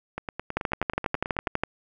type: two click trains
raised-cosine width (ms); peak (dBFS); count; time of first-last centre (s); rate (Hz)
0.5; -9 / -16; 14 / 13; 0.57-1.636 / 0.18-1.474; 12.2 / 9.27
effects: none